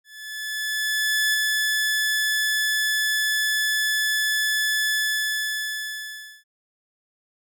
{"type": "tone with ADSR envelope", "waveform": "sawtooth", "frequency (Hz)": 1727, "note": "A6", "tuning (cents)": -33, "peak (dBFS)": -15, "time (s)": [0.04, 6.44], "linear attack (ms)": 1300, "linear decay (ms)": 5, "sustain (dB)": -2, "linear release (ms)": 1500, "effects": []}